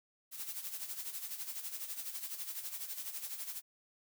blue noise with tremolo, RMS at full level -40 dBFS, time 0.31-3.62 s, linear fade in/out 50 ms, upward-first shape sine, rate 12 Hz, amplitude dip 65%, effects none

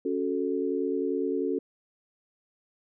sine chord, F# minor, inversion second, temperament equal, 277.2 / 370 / 440 Hz, C#4 / F#4 / A4, 0 / 0 / 0 cents, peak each -30 dBFS, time 0.05-1.59 s, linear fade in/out 5 ms, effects none

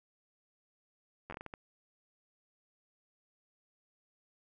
slowing click train, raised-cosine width 0.5 ms, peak -28 dBFS, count 8, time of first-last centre 1.3-1.539 s, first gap 10 ms, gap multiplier 1.4, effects none

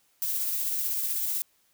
violet noise with tremolo, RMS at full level -28 dBFS, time 0.22-1.42 s, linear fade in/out 0 ms, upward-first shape sine, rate 16 Hz, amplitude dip 25%, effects white hiss -67 dBFS RMS until 1.73 s

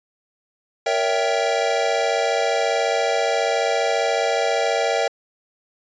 square chord, A# diminished seventh, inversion none, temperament equal with one note detuned, 466.2 / 564.7 / 659.3 / 784 Hz, A#4 / C#5 / E5 / G5, 0 / +32 / 0 / 0 cents, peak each -25 / -25 / -24 / -25 dBFS, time 0.86-5.08 s, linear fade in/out 5 ms, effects resampled to 16000 Hz

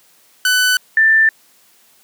sawtooth / sine tone pair in turn, 1500 / 1776.6 Hz, F#6 / A6, +23 / +16 cents, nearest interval minor third, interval 293 cents, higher second, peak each -8 dBFS, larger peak neither, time 0.45-0.77 / 0.97-1.29 s, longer neither, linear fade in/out 2 ms, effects white hiss -52 dBFS RMS until 2.03 s + high-pass 150 Hz 12 dB/octave

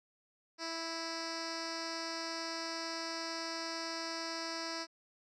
10% pulse tone with low-pass filter, 328.9 Hz, E4, 4 cents flat, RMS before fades -40 dBFS, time 0.58-4.87 s, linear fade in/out 50 ms, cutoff 5400 Hz, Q 4.6, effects none

